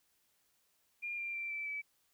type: tone with pitch steps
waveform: sine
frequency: 2407 / 2379 / 2352 / 2325 / 2298 Hz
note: D7 / D7 / D7 / D7 / D7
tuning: +42 / +22 / +2 / -18 / -38 cents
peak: -37 dBFS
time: 1.02-1.82 s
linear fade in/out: 20 ms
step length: 160 ms
effects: white hiss -75 dBFS RMS until 2.13 s